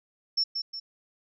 sine tone with echo, 5400 Hz, E8, 41 cents sharp, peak -22 dBFS, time 0.37-0.44 s, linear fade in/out 10 ms, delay 180 ms, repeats 2, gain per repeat -6 dB, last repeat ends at 0.8 s, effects none

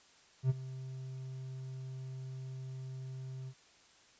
triangle tone with ADSR envelope, 130.81 Hz, C3, in tune, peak -22 dBFS, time 0.43-3.54 s, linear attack 68 ms, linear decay 26 ms, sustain -17 dB, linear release 61 ms, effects white hiss -63 dBFS RMS until 4.19 s + resampled to 16000 Hz

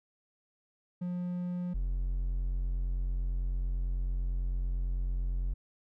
triangle tone pair in turn, 178 / 44.5 Hz, F3 / F1, +33 / +33 cents, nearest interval 2 octaves, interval 2400 cents, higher first, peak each -30 / -27 dBFS, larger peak second, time 1.01-1.74 / 1.74-5.54 s, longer second, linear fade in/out 10 ms, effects none

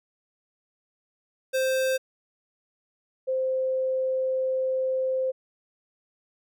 square / sine tone pair in turn, 523.3 / 521.2 Hz, C5 / C5, 0 / -7 cents, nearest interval unison, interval 7 cents, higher first, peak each -23 dBFS, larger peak neither, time 1.53-1.98 / 3.27-5.32 s, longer second, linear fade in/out 20 ms, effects none

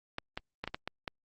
clicks, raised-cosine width 0.3 ms, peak -19 dBFS, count 7, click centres 0.184 / 0.375 / 0.64 / 0.676 / 0.745 / 0.876 / 1.078 s, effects Opus 48 kbps

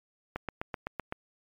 click train, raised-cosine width 0.5 ms, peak -18 dBFS, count 7, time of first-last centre 0.36-1.124 s, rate 7.85 Hz, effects MP3 96 kbps

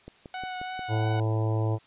click train, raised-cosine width 2 ms, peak -28 dBFS, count 5, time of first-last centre 0.08-0.793 s, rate 5.61 Hz
sawtooth tone with vibrato, 740 Hz, F#5, in tune, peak -29 dBFS, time 0.34-1.2 s, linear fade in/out 2 ms, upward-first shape sine, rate 3 Hz, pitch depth 13 cents each way
harmonic tone, 110 Hz, A2, in tune, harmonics 1 / 3 / 4 / 5 / 6 / 7 / 8 / 9, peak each -24 / -34 / -36 / -38 / -40 / -41 / -42 / -43 dBFS, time 0.88-1.79 s, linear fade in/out 50 ms
effects white hiss -58 dBFS RMS until 1.86 s + resampled to 8000 Hz

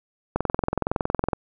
click train, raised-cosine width 1 ms, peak -8 dBFS, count 22, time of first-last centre 0.36-1.332 s, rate 21.6 Hz, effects none

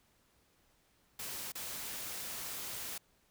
white noise with dropouts, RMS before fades -42 dBFS, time 1.19-2.98 s, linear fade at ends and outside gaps 5 ms, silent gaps 1.521-1.552 s, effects pink hiss -71 dBFS RMS until 3.3 s

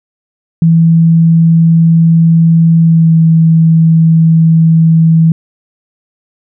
sine tone with pitch glide, 164.81 to 162.63 Hz, E3 to E3, 0 to -23 cents, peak -3 dBFS, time 0.62-5.32 s, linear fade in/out 2 ms, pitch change -23 cents, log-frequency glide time 2.81-3.14 s, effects none

